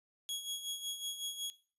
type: tone with tremolo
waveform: sawtooth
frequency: 3327 Hz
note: G#7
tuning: 2 cents sharp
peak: -32 dBFS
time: 0.29-1.5 s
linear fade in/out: 0 ms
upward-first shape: sine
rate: 5.4 Hz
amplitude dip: 60%
effects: noise-tail reverb RT60 0.4 s tail -17 dB re dry + resampled to 32000 Hz